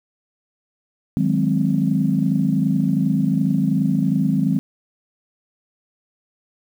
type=chord; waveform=sine; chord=Ab dominant seventh; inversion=second; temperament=equal; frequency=155.56 / 185 / 207.7 / 261.6 Hz; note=Eb3 / Gb3 / Ab3 / C4; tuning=0 / 0 / 0 / 0 cents; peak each=-21 dBFS; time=1.17-4.59 s; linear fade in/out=0 ms; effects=tanh soft clip ceiling -5 dBFS + 8-bit